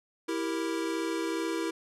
square chord, E diminished, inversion none, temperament equal, 329.6 / 392 / 466.2 Hz, E4 / G4 / Bb4, 0 / 0 / 0 cents, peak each -32 / -37 / -37 dBFS, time 0.28-1.71 s, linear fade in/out 10 ms, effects low-pass 10000 Hz 12 dB/octave

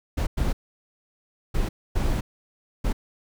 brown noise bursts at uneven times, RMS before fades -23 dBFS, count 5, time 0.17-0.27 / 0.37-0.53 / 1.54-1.69 / 1.95-2.21 / 2.84-2.93 s, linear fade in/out 10 ms, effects none

